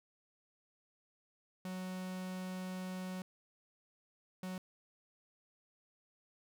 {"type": "tone bursts at uneven times", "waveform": "45% pulse", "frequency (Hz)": 185, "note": "F#3", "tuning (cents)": 0, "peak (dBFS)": -40, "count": 2, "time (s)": [[1.65, 3.22], [4.43, 4.58]], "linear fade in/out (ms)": 2, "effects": []}